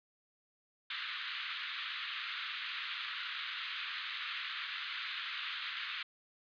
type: band-pass noise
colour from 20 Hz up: white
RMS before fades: -41 dBFS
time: 0.9-6.03 s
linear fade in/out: 5 ms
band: 1200 to 3900 Hz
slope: 48 dB/octave
effects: resampled to 11025 Hz